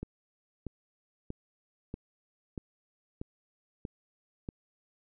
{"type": "click train", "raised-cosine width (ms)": 3, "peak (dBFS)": -24, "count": 8, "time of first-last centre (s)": [0.03, 4.489], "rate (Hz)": 1.57, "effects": []}